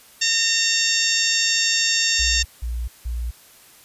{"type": "harmonic tone", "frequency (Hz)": 913, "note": "A#5", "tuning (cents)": -36, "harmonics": [2, 3, 4, 5, 6, 7, 8], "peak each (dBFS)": [-26, -25, -25, -27, -23, -27, -25], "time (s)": [0.21, 2.43], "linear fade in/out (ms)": 10}
{"type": "tone bursts", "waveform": "sine", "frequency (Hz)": 59.2, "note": "A#1", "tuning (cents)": 27, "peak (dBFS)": -23, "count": 3, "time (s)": [2.19, 3.31], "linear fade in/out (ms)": 10, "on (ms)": 260, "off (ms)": 170}
{"effects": ["white hiss -49 dBFS RMS until 3.84 s", "resampled to 32000 Hz"]}